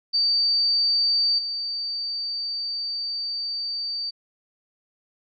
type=tone with level steps; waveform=sine; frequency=4617 Hz; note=D8; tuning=30 cents flat; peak=-18 / -26 dBFS; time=0.13-4.11 s; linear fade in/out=20 ms; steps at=1.38 s; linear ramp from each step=10 ms; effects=none

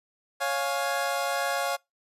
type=chord; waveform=25% pulse; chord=Db major; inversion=none; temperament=equal with one note detuned; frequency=554.4 / 703.3 / 830.6 Hz; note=Db5 / F5 / Ab5; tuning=0 / +12 / 0 cents; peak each=-26 / -26 / -29 dBFS; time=0.4-1.77 s; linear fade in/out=20 ms; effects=noise-tail reverb RT60 0.2 s tail -26 dB re dry + resampled to 32000 Hz

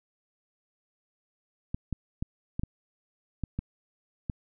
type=clicks; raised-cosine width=5 ms; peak=-18 dBFS; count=8; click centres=1.745 / 1.927 / 2.225 / 2.595 / 2.635 / 3.437 / 3.59 / 4.298 s; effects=none

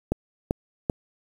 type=click train; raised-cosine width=2 ms; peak=-9 dBFS; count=3; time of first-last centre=0.12-0.898 s; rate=2.57 Hz; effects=7-bit

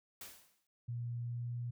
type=noise with exponential decay; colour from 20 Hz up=white; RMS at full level=-46 dBFS; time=0.21-0.67 s; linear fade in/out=2 ms; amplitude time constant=100 ms
type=tone with pitch glide; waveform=sine; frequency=119.3 to 120.34 Hz; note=A#2 to B2; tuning=+41 to -44 cents; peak=-37 dBFS; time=0.88-1.71 s; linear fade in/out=10 ms; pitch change=+15 cents; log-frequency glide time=1.21-1.57 s
effects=none

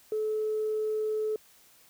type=tone; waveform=sine; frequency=431.5 Hz; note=A4; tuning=34 cents flat; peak=-26 dBFS; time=0.12-1.36 s; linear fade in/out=2 ms; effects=tanh soft clip ceiling -22 dBFS + white hiss -59 dBFS RMS until 1.89 s

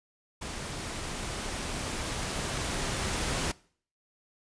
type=noise with level ramp; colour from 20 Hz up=pink; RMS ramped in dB=-38 to -30 dBFS; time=0.41-3.52 s; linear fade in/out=10 ms; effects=noise-tail reverb RT60 0.5 s tail -22 dB re dry + resampled to 22050 Hz

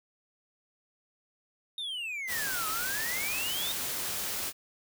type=exponential two-way sweep; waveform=triangle; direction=down then up; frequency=3729 to 1251 to 3729 Hz; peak=-32 dBFS; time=1.78-3.72 s; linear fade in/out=2 ms; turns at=2.68 s
type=noise; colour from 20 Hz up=white; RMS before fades=-34 dBFS; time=2.27-4.53 s; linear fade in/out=50 ms
effects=none

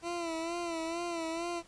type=tone with vibrato; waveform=20% pulse; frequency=335.4 Hz; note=E4; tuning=30 cents sharp; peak=-29 dBFS; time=0.02-1.63 s; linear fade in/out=50 ms; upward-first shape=sine; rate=2.2 Hz; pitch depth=61 cents each way; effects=pink hiss -59 dBFS RMS until 1.67 s + resampled to 22050 Hz

